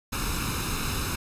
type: noise with comb filter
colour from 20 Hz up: pink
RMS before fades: -29 dBFS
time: 0.12-1.16 s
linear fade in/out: 10 ms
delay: 0.77 ms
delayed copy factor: +0.7
effects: resampled to 32000 Hz